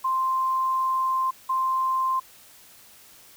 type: tone pair in turn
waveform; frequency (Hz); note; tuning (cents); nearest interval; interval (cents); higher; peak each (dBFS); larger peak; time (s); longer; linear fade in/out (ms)
sine; 1046.5 / 1046.5; C6 / C6; 0 / 0; unison; 0; neither; -21; neither; 0.04-1.31 / 1.49-2.2; first; 10
effects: white hiss -51 dBFS RMS until 3.36 s